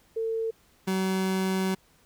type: tone pair in turn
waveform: sine / 30% pulse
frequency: 450 / 189.2 Hz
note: A4 / F#3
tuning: +39 / +39 cents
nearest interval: octave + minor third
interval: 1500 cents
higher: first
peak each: -26 / -22 dBFS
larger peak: second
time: 0.16-0.51 / 0.87-1.75 s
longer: second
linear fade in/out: 10 ms
effects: pink hiss -62 dBFS RMS until 2.05 s